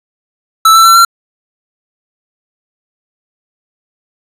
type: tone with pitch steps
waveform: square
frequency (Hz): 1317 / 1333.1 / 1349.3 / 1365.8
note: E6 / E6 / E6 / F6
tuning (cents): -2 / +19 / +40 / -39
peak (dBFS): -3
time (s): 0.65-1.05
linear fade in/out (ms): 5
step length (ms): 100
effects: resampled to 32000 Hz + 7-bit